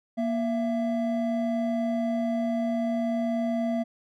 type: tone pair together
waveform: triangle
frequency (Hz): 236.1 / 667.8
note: A#3 / E5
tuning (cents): +22 / +22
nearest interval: octave + tritone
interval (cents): 1800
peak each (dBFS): -24 / -27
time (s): 0.17-3.84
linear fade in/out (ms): 20
effects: none